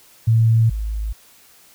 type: tone pair in turn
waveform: sine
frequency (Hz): 113.2 / 53.42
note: A2 / G#1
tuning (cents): +50 / +50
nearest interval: octave + minor second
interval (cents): 1300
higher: first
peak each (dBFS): -11 / -21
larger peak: first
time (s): 0.27-0.7 / 0.7-1.13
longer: neither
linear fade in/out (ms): 10
effects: white hiss -50 dBFS RMS until 1.74 s